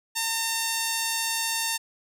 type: tone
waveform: 5% pulse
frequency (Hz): 908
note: A#5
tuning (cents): -46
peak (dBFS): -13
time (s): 0.15-1.78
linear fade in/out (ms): 20
effects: none